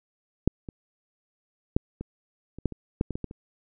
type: clicks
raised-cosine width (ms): 3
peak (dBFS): -6 / -24 / -8 / -21 / -27 / -11 / -24 / -10 / -18 / -18 / -18 / -27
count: 12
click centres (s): 0.476 / 0.688 / 1.765 / 2.01 / 2.586 / 2.657 / 2.723 / 3.011 / 3.107 / 3.155 / 3.243 / 3.311
effects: none